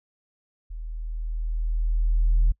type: tone with level ramp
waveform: sine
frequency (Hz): 40.04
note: E1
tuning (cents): -50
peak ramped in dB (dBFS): -32 to -13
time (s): 0.7-2.52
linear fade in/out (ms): 10
effects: noise-tail reverb RT60 0.1 s tail -26 dB re dry + tanh soft clip ceiling -13 dBFS